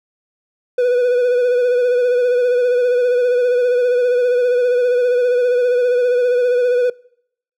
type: tone with vibrato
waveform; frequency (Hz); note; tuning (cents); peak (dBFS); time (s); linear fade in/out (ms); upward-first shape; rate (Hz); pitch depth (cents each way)
triangle; 492.7; B4; -4; -10; 0.78-6.9; 5; sine; 15; 35
effects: noise-tail reverb RT60 0.7 s tail -25 dB re dry